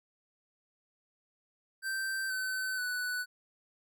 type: tone with pitch steps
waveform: square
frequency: 1560 / 1522.6 / 1486.1 Hz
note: G6 / F#6 / F#6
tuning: -9 / +49 / +7 cents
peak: -33 dBFS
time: 1.82-3.26 s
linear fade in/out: 50 ms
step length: 480 ms
effects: none